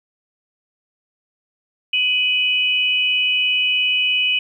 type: tone pair together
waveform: sine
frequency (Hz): 2517 / 2960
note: D#7 / F#7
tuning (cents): +19 / 0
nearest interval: minor third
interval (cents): 281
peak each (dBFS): -18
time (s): 1.93-4.39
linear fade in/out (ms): 5
effects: 9-bit